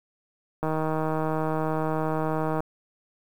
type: click train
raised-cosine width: 1 ms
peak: -14 dBFS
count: 311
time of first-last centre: 0.63-2.605 s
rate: 157 Hz
effects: 8-bit